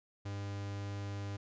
45% pulse tone, 100.6 Hz, G2, 45 cents sharp, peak -38 dBFS, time 0.25-1.37 s, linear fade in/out 10 ms, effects resampled to 16000 Hz

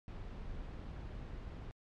brown noise, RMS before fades -45 dBFS, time 0.08-1.71 s, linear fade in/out 0 ms, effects low-pass 4000 Hz 12 dB/octave + MP3 96 kbps

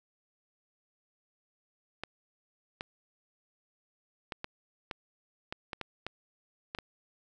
clicks, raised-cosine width 0.3 ms, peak -20 dBFS, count 11, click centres 2.036 / 2.809 / 4.322 / 4.444 / 4.912 / 5.525 / 5.732 / 5.813 / 6.066 / 6.749 / 6.787 s, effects none

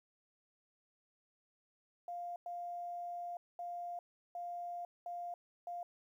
sine tone bursts at uneven times, 700 Hz, F5, 4 cents sharp, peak -40 dBFS, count 6, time 2.08-2.36 / 2.46-3.37 / 3.59-3.99 / 4.35-4.85 / 5.06-5.34 / 5.67-5.83 s, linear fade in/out 2 ms, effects 12-bit

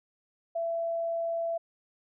sine tone, 669 Hz, E5, 25 cents sharp, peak -28 dBFS, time 0.55-1.58 s, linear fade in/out 10 ms, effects none

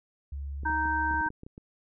sine tone, 70 Hz, C#2, 18 cents sharp, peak -33 dBFS, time 0.32-1.21 s, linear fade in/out 5 ms
clicks, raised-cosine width 3 ms, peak -31 dBFS, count 11, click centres 0.634 / 0.698 / 0.856 / 1.111 / 1.141 / 1.212 / 1.264 / 1.304 / 1.434 / 1.465 / 1.579 s
harmonic tone, 311.1 Hz, D#4, in tune, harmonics 1 / 3 / 5, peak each -37 / -28 / -29 dBFS, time 0.65-1.29 s, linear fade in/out 10 ms
effects none

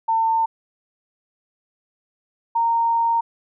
sine tone pair in turn, 901 / 924.7 Hz, A5 / A#5, +41 / -14 cents, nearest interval unison, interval 45 cents, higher second, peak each -16 dBFS, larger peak neither, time 0.08-0.46 / 2.55-3.21 s, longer second, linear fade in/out 10 ms, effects none

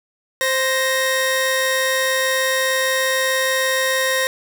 sawtooth tone pair together, 523.3 / 1864.8 Hz, C5 / A#6, 0 / 0 cents, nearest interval octave + minor seventh, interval 2200 cents, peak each -16 dBFS, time 0.41-4.27 s, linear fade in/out 0 ms, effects none

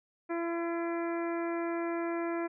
harmonic tone, 337.9 Hz, E4, 43 cents sharp, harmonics 1 / 2 / 3 / 4 / 5 / 6 / 7, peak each -32 / -38 / -42 / -44 / -46 / -48 / -49 dBFS, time 0.29-2.48 s, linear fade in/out 20 ms, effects none

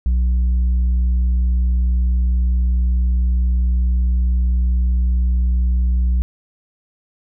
triangle tone with tanh clipping, 61.1 Hz, B1, 18 cents flat, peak -14 dBFS, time 0.06-6.22 s, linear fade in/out 0 ms, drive 8 dB, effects none

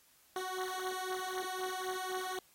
15% pulse beating tone pair, 370 / 373.9 Hz, F#4 / F#4, 0 / +18 cents, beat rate 3.9 Hz, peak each -33 / -33 dBFS, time 0.36-2.39 s, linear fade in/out 2 ms, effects white hiss -66 dBFS RMS until 2.54 s + AAC 48 kbps

